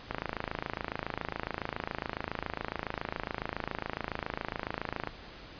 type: click train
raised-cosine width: 0.5 ms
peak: -17 dBFS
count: 136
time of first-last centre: 0.11-5.073 s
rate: 27.2 Hz
effects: pink hiss -48 dBFS RMS until 5.59 s + resampled to 11025 Hz